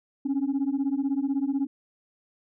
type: beating tone pair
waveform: sine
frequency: 267.7 / 283.7 Hz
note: C4 / C#4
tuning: +40 / +40 cents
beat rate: 16 Hz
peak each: -25 dBFS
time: 0.25-1.67 s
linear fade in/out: 10 ms
effects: tanh soft clip ceiling -20 dBFS